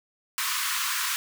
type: high-pass noise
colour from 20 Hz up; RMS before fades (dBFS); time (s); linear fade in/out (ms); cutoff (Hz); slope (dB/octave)
pink; -28; 0.38-1.16; 0; 990; 96
effects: none